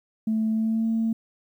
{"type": "tone with pitch glide", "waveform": "sine", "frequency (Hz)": [220, 225], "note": ["A3", "A3"], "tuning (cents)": [0, 39], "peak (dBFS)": -20, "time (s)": [0.27, 1.13], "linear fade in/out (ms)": 5, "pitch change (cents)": 39, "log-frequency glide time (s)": [0.51, 0.85], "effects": ["tanh soft clip ceiling -17 dBFS", "10-bit"]}